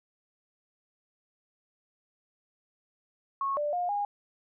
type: tone with pitch steps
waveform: sine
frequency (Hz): 1097 / 590 / 711 / 817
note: C#6 / D5 / F5 / G#5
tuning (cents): -18 / +8 / +31 / -29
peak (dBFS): -27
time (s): 3.41-4.05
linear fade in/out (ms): 2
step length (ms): 160
effects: none